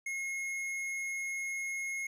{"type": "tone with hard clipping", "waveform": "sine", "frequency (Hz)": 2161, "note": "C#7", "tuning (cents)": -45, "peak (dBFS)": -36, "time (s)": [0.06, 2.07], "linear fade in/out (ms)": 5, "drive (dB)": 10, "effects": []}